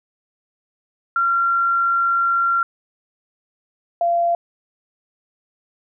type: tone pair in turn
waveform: sine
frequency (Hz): 1374 / 687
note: F6 / F5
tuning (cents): -29 / -29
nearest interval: octave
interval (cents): 1200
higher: first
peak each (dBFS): -15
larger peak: neither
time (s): 1.16-2.63 / 4.01-4.35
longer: first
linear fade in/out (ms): 2
effects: none